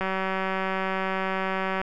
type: click train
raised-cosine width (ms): 0.5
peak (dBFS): -13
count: 344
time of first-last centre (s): 0.01-1.815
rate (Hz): 190
effects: none